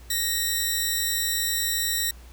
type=tone pair together; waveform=10% pulse; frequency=1864.7 / 3951 Hz; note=A#6 / B7; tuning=0 / 0 cents; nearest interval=octave + minor second; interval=1300 cents; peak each=-18 / -18 dBFS; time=0.1-2.11 s; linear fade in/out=5 ms; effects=added 60 Hz sine -43 dBFS peak until 2.32 s + pink hiss -53 dBFS RMS until 2.32 s